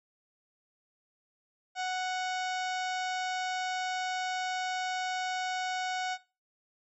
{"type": "harmonic tone with a mistuned harmonic", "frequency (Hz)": 740, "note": "F#5", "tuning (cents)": 0, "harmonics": [1, 2, 3, 4, 5, 6, 7, 8, 9, 10], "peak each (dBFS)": [-32, -38, -42, -44, -46, -48, -49, -50, -51, -52], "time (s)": [1.75, 6.18], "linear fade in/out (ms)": 50, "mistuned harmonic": 8, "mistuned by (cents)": -64, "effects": ["noise-tail reverb RT60 0.3 s tail -19 dB re dry"]}